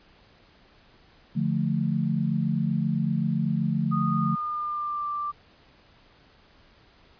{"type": "chord", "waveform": "sine", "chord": "D minor", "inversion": "none", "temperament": "equal", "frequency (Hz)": [146.83, 174.61, 220], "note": ["D3", "F3", "A3"], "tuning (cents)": [0, 0, 0], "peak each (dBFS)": -27, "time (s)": [1.35, 4.36], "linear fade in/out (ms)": 20}
{"type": "tone with pitch glide", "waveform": "sine", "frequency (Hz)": [1236, 1177.5], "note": ["D#6", "D6"], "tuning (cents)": [-12, 4], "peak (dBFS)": -27, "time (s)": [3.91, 5.32], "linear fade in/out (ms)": 20, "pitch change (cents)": -84, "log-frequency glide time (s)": [4.1, 5.07]}
{"effects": ["pink hiss -57 dBFS RMS until 7.19 s", "resampled to 11025 Hz"]}